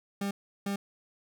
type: tone bursts at uneven times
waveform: 40% pulse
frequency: 199.5 Hz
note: G3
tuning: 31 cents sharp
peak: -29 dBFS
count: 2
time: 0.21-0.31 / 0.66-0.76 s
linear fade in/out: 5 ms
effects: none